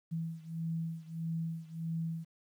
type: beating tone pair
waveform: sine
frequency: 163.4 / 165 Hz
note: E3 / E3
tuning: -15 / +2 cents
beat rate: 1.6 Hz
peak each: -37 / -39 dBFS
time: 0.11-2.25 s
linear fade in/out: 20 ms
effects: 11-bit